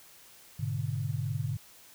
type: chord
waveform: sine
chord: G# diminished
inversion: none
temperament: equal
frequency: 103.83 / 123.47 / 146.83 Hz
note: G#2 / B2 / D3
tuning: 0 / 0 / 0 cents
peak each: -34 dBFS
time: 0.59-1.57 s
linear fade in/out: 10 ms
effects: white hiss -55 dBFS RMS until 1.94 s